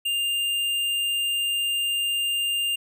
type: tone with hard clipping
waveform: sine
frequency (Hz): 2802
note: F7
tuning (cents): +5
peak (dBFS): -24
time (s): 0.05-2.76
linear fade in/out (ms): 10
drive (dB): 11
effects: none